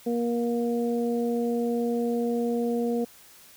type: harmonic tone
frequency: 236.5 Hz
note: A#3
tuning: 25 cents sharp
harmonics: 1 / 2 / 3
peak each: -26 / -27 / -37 dBFS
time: 0.06-3.05 s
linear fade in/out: 10 ms
effects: white hiss -52 dBFS RMS until 3.56 s